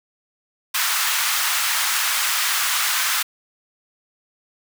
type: high-pass noise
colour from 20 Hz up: pink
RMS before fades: -21 dBFS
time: 0.74-3.23 s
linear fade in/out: 10 ms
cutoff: 1100 Hz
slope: 24 dB/octave
effects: none